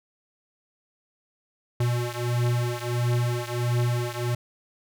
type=beating tone pair; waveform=square; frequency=120.2 / 121.7 Hz; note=B2 / B2; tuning=-46 / -25 cents; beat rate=1.5 Hz; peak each=-26 / -28 dBFS; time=1.8-4.35 s; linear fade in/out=5 ms; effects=none